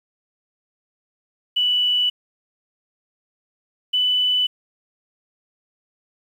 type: tone pair in turn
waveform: sine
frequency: 2962 / 2990 Hz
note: F#7 / F#7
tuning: +1 / +17 cents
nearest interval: unison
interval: 16 cents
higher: second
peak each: -16 dBFS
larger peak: neither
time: 1.56-2.1 / 3.93-4.47 s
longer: neither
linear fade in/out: 10 ms
effects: 8-bit